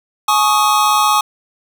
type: chord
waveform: square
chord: Ab suspended fourth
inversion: none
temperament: equal with one note detuned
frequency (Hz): 844.6 / 1108.7 / 1244.5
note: Ab5 / Db6 / Eb6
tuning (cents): +29 / 0 / 0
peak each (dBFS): -16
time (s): 0.28-1.21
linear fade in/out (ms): 5
effects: none